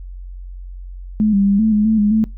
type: tone with pitch steps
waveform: sine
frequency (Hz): 213.8 / 198.3 / 199.5 / 219.7 / 210.1 / 220.1 / 207.4 / 219.2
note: A3 / G3 / G3 / A3 / G#3 / A3 / G#3 / A3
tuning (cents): -49 / +20 / +31 / -2 / +20 / +1 / -2 / -6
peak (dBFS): -11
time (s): 1.2-2.24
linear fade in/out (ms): 0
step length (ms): 130
effects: noise-tail reverb RT60 0.2 s tail -24 dB re dry + added 45 Hz sine -29 dBFS peak until 2.37 s